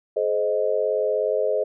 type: chord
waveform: sine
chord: Ab major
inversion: none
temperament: equal with one note detuned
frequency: 426 / 523.3 / 622.3 Hz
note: Ab4 / C5 / Eb5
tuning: +44 / 0 / 0 cents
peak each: -24 dBFS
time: 0.16-1.64 s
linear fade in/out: 10 ms
effects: none